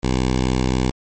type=tone with notch filter; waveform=10% pulse; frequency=63.7 Hz; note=C2; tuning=46 cents flat; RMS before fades=-19 dBFS; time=0.03-0.91 s; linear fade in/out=5 ms; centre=1400 Hz; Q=2; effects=MP3 32 kbps